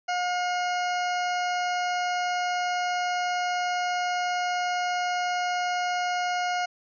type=harmonic tone; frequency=717 Hz; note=F5; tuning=45 cents sharp; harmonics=1 / 2 / 3 / 4 / 6 / 7 / 8 / 9; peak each=-26 / -32 / -36 / -38 / -42 / -43 / -44 / -45 dBFS; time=0.08-6.66 s; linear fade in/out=10 ms; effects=none